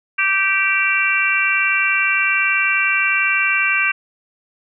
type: harmonic tone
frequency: 389.4 Hz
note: G4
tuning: 12 cents flat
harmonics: 3 / 4 / 5 / 6 / 7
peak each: -25 / -20 / -26 / -18 / -20 dBFS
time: 0.18-3.92 s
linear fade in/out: 10 ms
effects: none